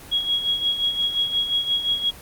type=tone with tremolo; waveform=sine; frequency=3313 Hz; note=G#7; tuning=5 cents flat; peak=-17 dBFS; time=0.11-2.11 s; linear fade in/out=20 ms; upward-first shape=sine; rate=5.7 Hz; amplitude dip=65%; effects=pink hiss -42 dBFS RMS until 2.21 s + Opus 24 kbps